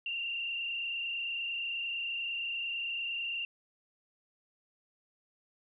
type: tone with frequency modulation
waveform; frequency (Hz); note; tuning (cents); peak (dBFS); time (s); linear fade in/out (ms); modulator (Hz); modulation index
sine; 2769; F7; -15; -33; 0.06-3.45; 2; 28.8; 2.3
effects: none